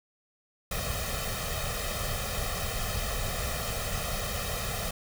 pink noise with comb filter, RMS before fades -32 dBFS, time 0.71-4.91 s, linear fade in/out 5 ms, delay 1.6 ms, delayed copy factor +0.9, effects none

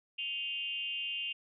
sine tone with frequency modulation, 2798 Hz, F7, 3 cents sharp, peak -34 dBFS, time 0.18-1.33 s, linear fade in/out 10 ms, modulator 285 Hz, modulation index 0.81, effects none

